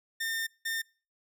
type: tone bursts at uneven times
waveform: sawtooth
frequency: 1812 Hz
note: A#6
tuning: 50 cents flat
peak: -27 dBFS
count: 2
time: 0.2-0.47 / 0.65-0.82 s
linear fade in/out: 10 ms
effects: noise-tail reverb RT60 0.4 s tail -26 dB re dry